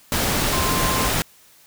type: tone in noise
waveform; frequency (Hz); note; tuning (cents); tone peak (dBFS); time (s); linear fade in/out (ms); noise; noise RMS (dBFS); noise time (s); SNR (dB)
sine; 1046.5; C6; 0; -25; 0.53-1.08; 0; pink; -21; 0.12-1.22; -7
effects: white hiss -52 dBFS RMS until 1.66 s